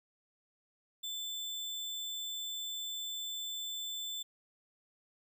sine tone with sample-and-hold, 3520 Hz, A7, in tune, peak -37 dBFS, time 1.03-4.23 s, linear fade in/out 10 ms, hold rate 11025 Hz, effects none

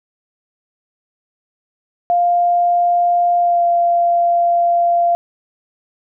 sine tone with pitch glide, 700 to 691.2 Hz, F5 to F5, +4 to -18 cents, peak -11 dBFS, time 2.1-5.15 s, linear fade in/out 0 ms, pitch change -22 cents, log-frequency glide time 3.39-3.64 s, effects none

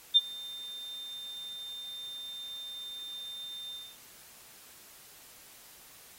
sine tone with ADSR envelope, 3600 Hz, A7, 39 cents sharp, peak -15 dBFS, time 0.14-3.96 s, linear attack 25 ms, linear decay 34 ms, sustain -24 dB, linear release 210 ms, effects white hiss -54 dBFS RMS until 6.18 s + AAC 48 kbps

